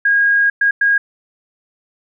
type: tone bursts at uneven times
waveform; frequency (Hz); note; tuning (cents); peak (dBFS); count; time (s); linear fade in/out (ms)
sine; 1634; G#6; -29; -10; 3; 0.05-0.5 / 0.61-0.71 / 0.81-0.98; 5
effects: none